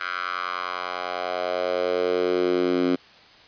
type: tone with high-pass filter sweep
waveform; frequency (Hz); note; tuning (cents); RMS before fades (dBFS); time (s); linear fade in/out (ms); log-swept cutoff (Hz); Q
10% pulse; 90; F#2; -47; -25; 0-2.96; 10; 1500 to 270; 3.4
effects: white hiss -50 dBFS RMS until 3.47 s + resampled to 11025 Hz